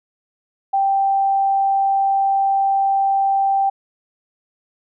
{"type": "tone", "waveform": "sine", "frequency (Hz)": 784, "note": "G5", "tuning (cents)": 0, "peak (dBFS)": -14, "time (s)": [0.73, 3.7], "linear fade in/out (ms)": 10, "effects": []}